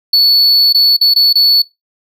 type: tone with dropouts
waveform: triangle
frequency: 4435 Hz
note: C#8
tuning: in tune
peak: -4 dBFS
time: 0.13-1.62 s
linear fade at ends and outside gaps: 5 ms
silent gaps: 0.727-0.745 / 0.967-1.011 / 1.139-1.16 / 1.329-1.354 s
effects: noise-tail reverb RT60 0.2 s tail -22 dB re dry